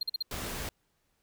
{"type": "tone bursts", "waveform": "triangle", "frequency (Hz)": 4200, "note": "C8", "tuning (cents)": 6, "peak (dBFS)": -27, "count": 4, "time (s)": [0.01, 0.226], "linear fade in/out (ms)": 5, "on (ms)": 21, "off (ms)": 44}
{"type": "noise", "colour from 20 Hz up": "pink", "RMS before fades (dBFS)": -37, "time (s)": [0.31, 0.69], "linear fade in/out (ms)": 2}
{"effects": ["pink hiss -75 dBFS RMS until 1.22 s"]}